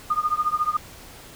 sine tone with tremolo, 1223 Hz, D#6, 30 cents flat, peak -16 dBFS, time 0.1-0.77 s, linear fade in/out 5 ms, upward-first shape triangle, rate 14 Hz, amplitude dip 100%, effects pink hiss -44 dBFS RMS until 1.35 s

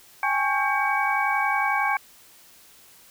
sine tone cluster, 796 / 847 / 1104 / 1592 / 2263 Hz, G5 / G#5 / C#6 / G6 / C#7, +26 / +34 / -7 / +26 / +35 cents, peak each -27 dBFS, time 0.23-1.97 s, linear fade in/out 2 ms, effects white hiss -52 dBFS RMS until 3.1 s

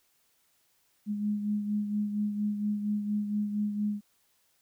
sine beating tone pair, 207.7 / 212 Hz, G#3 / G#3, 0 / +36 cents, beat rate 4.3 Hz, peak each -28 / -37 dBFS, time 1.06-4.01 s, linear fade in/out 50 ms, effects white hiss -70 dBFS RMS until 4.61 s

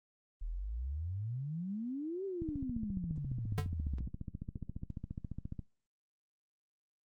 sine exponential two-way sweep, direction up then down, 36.73 to 398 to 57.4 Hz, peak -36 dBFS, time 0.41-4.09 s, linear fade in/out 10 ms, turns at 2.25 s
click train, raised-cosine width 5 ms, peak -28 dBFS, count 47, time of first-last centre 2.42-5.592 s, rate 14.5 Hz
square tone with exponential decay, 146.83 Hz, D3, in tune, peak -27 dBFS, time 3.58-3.69 s, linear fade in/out 0 ms, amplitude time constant 23 ms
effects noise-tail reverb RT60 0.2 s tail -22 dB re dry + Opus 32 kbps

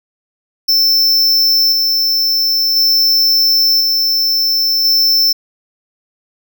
square tone with tremolo, 5330 Hz, E8, 18 cents sharp, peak -9 dBFS, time 0.68-5.33 s, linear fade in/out 10 ms, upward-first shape square, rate 0.48 Hz, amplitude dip 25%, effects none

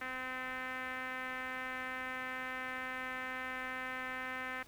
5% pulse tone with low-pass filter, 257.3 Hz, C4, 29 cents flat, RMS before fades -41 dBFS, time 0.01-4.63 s, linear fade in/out 5 ms, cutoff 1900 Hz, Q 2.5, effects pink hiss -60 dBFS RMS until 4.67 s

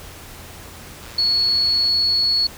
click train, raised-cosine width 0.2 ms, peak -24 dBFS, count 102, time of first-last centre 1.03-1.886 s, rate 118 Hz
sine tone, 4379 Hz, C#8, 22 cents flat, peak -15 dBFS, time 1.18-2.47 s, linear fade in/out 5 ms
effects added 83 Hz sine -44 dBFS peak until 2.57 s + pink hiss -39 dBFS RMS until 2.57 s

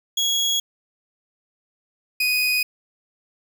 30% pulse tone pair in turn, 3327 / 2492 Hz, G#7 / D#7, +2 / +2 cents, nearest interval perfect fourth, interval 500 cents, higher first, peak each -16 dBFS, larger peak neither, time 0.17-0.6 / 2.2-2.63 s, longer neither, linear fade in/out 5 ms, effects none

